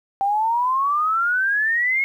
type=exponential sweep; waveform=sine; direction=up; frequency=778 to 2191 Hz; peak=-17 dBFS; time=0.21-2.04 s; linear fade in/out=0 ms; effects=9-bit